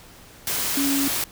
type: tone in noise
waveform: sine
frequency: 277.6 Hz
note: C#4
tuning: 3 cents sharp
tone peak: -21 dBFS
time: 0.77-1.08 s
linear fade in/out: 2 ms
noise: white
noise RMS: -25 dBFS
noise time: 0.47-1.24 s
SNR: +1 dB
effects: pink hiss -47 dBFS RMS until 1.31 s